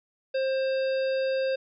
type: harmonic tone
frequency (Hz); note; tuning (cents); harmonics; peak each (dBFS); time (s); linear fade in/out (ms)
530; C5; +22; 1 / 3 / 5 / 7 / 9; -24 / -38 / -40 / -45 / -44; 0.34-1.56; 10
effects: none